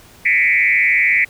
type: tone with frequency modulation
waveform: sine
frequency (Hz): 2147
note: C7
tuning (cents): +44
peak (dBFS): -11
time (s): 0.25-1.25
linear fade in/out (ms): 10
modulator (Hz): 154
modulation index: 1.6
effects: pink hiss -45 dBFS RMS until 1.29 s